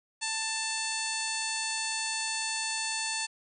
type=harmonic tone; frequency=886 Hz; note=A5; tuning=12 cents sharp; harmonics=1 / 2 / 3 / 4 / 5 / 6 / 7 / 8 / 9 / 10; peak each=-39 / -39 / -37 / -42 / -36 / -47 / -41 / -40 / -43 / -39 dBFS; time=0.21-3.27 s; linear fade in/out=20 ms; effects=none